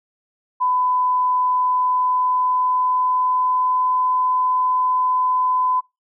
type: tone with pitch glide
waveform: sine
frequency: 1003 to 1010.6 Hz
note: B5 to B5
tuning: +26 to +40 cents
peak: -16 dBFS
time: 0.6-5.81 s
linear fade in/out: 20 ms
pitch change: +14 cents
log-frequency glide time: 1.37-3.97 s
effects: noise-tail reverb RT60 0.2 s tail -22 dB re dry